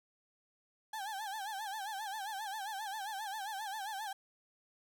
35% pulse tone with vibrato, 825 Hz, G#5, 12 cents flat, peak -37 dBFS, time 0.93-4.13 s, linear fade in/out 5 ms, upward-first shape sine, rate 7.5 Hz, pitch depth 130 cents each way, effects none

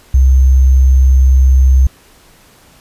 sine tone with sample-and-hold, 65.41 Hz, C2, in tune, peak -4 dBFS, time 0.14-1.87 s, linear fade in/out 5 ms, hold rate 6300 Hz, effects pink hiss -45 dBFS RMS until 2.8 s + resampled to 32000 Hz

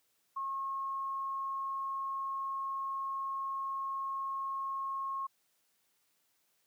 sine tone, 1084 Hz, C#6, 39 cents flat, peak -34 dBFS, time 0.36-5.27 s, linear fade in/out 10 ms, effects white hiss -75 dBFS RMS until 6.66 s + high-pass 100 Hz 12 dB/octave

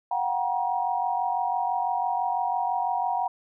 sine tone cluster, 726 / 772 / 950 Hz, F#5 / G5 / A#5, -33 / -27 / +33 cents, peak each -28 dBFS, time 0.11-3.28 s, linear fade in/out 5 ms, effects none

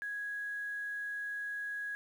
sine tone with quantisation, 1661.2 Hz, G#6, in tune, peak -36 dBFS, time 0.02-1.95 s, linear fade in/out 0 ms, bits 10, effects none

